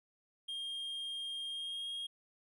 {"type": "tone with pitch glide", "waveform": "triangle", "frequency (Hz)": [3219, 3258], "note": ["G7", "G#7"], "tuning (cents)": [45, -34], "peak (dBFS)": -37, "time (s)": [0.48, 2.07], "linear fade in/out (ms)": 10, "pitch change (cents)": 21, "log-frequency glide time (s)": [1.49, 1.88], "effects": []}